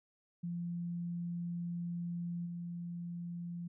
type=tone with level steps; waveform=sine; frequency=172.6 Hz; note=F3; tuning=20 cents flat; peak=-36 / -39 dBFS; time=0.43-3.68 s; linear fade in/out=10 ms; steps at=2.45 s; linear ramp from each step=20 ms; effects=none